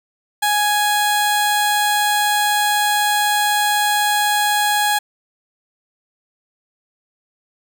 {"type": "tone with notch filter", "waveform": "15% pulse", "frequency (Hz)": 832, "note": "G#5", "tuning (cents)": 3, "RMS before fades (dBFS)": -17, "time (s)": [0.42, 4.99], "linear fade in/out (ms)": 10, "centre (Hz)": 2300, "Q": 1.8, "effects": []}